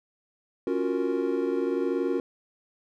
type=chord; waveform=triangle; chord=Gb major seventh; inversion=second; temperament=equal; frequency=277.2 / 349.2 / 370 / 466.2 Hz; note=Db4 / F4 / Gb4 / Bb4; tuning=0 / 0 / 0 / 0 cents; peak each=-28 dBFS; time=0.67-2.2 s; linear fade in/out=2 ms; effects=none